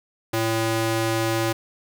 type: tone with high-pass filter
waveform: square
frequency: 112.6 Hz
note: A2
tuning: 40 cents sharp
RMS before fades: -23 dBFS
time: 0.33-1.53 s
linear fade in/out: 10 ms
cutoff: 230 Hz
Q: 0.73
effects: 8-bit